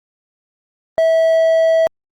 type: tone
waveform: triangle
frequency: 651 Hz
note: E5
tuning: 22 cents flat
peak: -8 dBFS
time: 0.98-1.87 s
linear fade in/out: 0 ms
effects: Opus 24 kbps